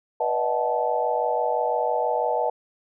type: tone cluster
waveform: sine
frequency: 488 / 590 / 636 / 741 / 870 Hz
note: B4 / D5 / D#5 / F#5 / A5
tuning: -21 / +8 / +38 / +2 / -20 cents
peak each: -27 / -30 / -27 / -28 / -26 dBFS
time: 0.2-2.5 s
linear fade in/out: 5 ms
effects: none